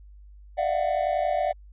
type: tone cluster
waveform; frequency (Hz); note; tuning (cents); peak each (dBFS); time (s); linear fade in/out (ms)
triangle; 594 / 660 / 692 / 742; D5 / E5 / F5 / F#5; +20 / +2 / -16 / +5; -25 / -29 / -27 / -25; 0.57-1.53; 20
effects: added 50 Hz sine -45 dBFS peak until 1.72 s + resampled to 8000 Hz